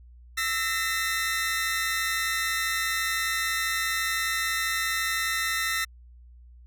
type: tone cluster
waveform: sawtooth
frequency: 1322 / 1835 / 2029 Hz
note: E6 / A#6 / B6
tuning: +5 / -28 / +46 cents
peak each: -28 / -25 / -27 dBFS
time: 0.37-5.85 s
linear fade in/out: 10 ms
effects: added 60 Hz sine -47 dBFS peak until 6.66 s